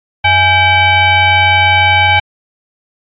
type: tone with frequency modulation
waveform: sine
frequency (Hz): 1570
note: G6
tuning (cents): +2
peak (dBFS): -6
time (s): 0.24-2.2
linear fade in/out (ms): 10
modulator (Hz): 738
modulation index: 1.8
effects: AAC 64 kbps